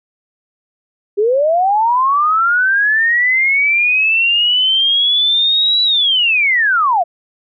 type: linear two-way sweep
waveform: sine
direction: up then down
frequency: 392 to 3951 to 645 Hz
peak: -10 dBFS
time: 1.17-7.04 s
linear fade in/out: 20 ms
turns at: 5.83 s
effects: none